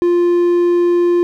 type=tone; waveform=triangle; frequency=349.2 Hz; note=F4; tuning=in tune; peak=-8 dBFS; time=0.02-1.23 s; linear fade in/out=0 ms; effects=none